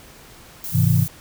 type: noise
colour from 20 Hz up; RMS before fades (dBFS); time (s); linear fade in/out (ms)
violet; -30; 0.64-1.08; 0
type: chord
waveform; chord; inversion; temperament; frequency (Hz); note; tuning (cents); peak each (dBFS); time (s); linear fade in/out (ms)
sine; Ab augmented; none; just; 103.83 / 129.78 / 162.23; Ab2 / C3 / E3; 0 / -14 / -27; -18; 0.72-1.07; 50
effects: pink hiss -45 dBFS RMS until 1.2 s